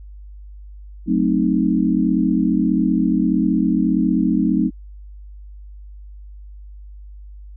sine chord, F# diminished seventh, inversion none, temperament equal, 185 / 220 / 261.6 / 311.1 Hz, F#3 / A3 / C4 / Eb4, 0 / 0 / 0 / 0 cents, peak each -20 dBFS, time 1.06-4.71 s, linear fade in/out 50 ms, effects added 50 Hz sine -35 dBFS peak until 7.56 s

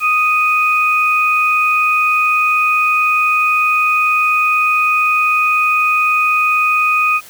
sine tone pair together, 1244.5 / 2489 Hz, D#6 / D#7, 0 / 0 cents, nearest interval octave, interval 1200 cents, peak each -14 / -13 dBFS, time 0-7.21 s, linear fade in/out 50 ms, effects white hiss -39 dBFS RMS until 7.29 s

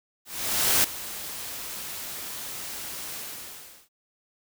white noise with ADSR envelope, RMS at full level -20 dBFS, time 0.25-3.89 s, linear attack 590 ms, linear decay 6 ms, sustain -16 dB, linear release 730 ms, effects none

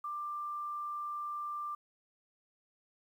sine tone with quantisation, 1185 Hz, D6, 15 cents sharp, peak -36 dBFS, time 0.04-1.75 s, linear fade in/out 5 ms, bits 11, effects none

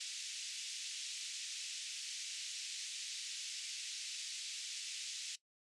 white band-pass noise, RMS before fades -45 dBFS, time 0-5.36 s, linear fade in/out 10 ms, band 2500 to 7100 Hz, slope 24 dB/octave, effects noise-tail reverb RT60 0.1 s tail -18 dB re dry + resampled to 24000 Hz

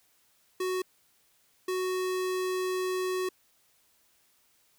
square tone bursts at uneven times, 370 Hz, F#4, in tune, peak -29 dBFS, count 2, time 0.6-0.82 / 1.68-3.29 s, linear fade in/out 5 ms, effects white hiss -67 dBFS RMS until 4.78 s

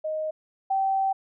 sine tone pair in turn, 623 / 774.3 Hz, D#5 / G5, +2 / -22 cents, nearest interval major third, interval 376 cents, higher second, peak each -26 / -21 dBFS, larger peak second, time 0.04-0.31 / 0.7-1.13 s, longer second, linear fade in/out 10 ms, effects none

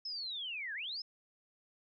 sine linear two-way sweep, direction down then up, 5274 to 1568 to 5274 Hz, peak -38 dBFS, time 0.05-1.02 s, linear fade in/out 5 ms, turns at 0.74 s, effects none

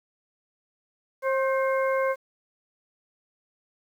harmonic tone with a mistuned harmonic, 533 Hz, C5, 32 cents sharp, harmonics 1 / 2 / 3 / 4, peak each -23 / -29 / -33 / -35 dBFS, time 1.22-2.16 s, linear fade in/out 50 ms, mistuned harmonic 3, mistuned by -46 cents, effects 9-bit

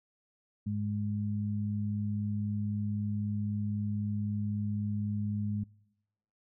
sine tone pair together, 103.85 / 207.7 Hz, G#2 / G#3, 0 / 0 cents, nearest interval octave, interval 1200 cents, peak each -33 / -33 dBFS, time 0.66-5.64 s, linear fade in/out 10 ms, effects noise-tail reverb RT60 1.0 s tail -26 dB re dry

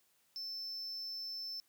triangle tone, 5300 Hz, E8, 9 cents sharp, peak -39 dBFS, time 0.36-1.6 s, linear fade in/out 0 ms, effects white hiss -73 dBFS RMS until 1.68 s + high-pass 60 Hz 12 dB/octave

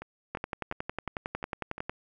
two click trains, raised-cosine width 0.5 ms, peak -17 / -24 dBFS, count 18 / 6, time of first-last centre 0.35-1.895 / 0.02-1.781 s, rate 11 / 2.84 Hz, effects none

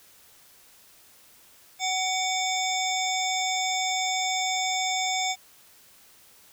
harmonic tone with a mistuned harmonic, 751 Hz, F#5, 26 cents sharp, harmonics 1 / 3 / 5 / 7 / 9 / 10, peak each -28 / -31 / -31 / -35 / -35 / -35 dBFS, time 1.79-5.36 s, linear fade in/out 50 ms, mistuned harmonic 5, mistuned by -90 cents, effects white hiss -55 dBFS RMS until 6.52 s

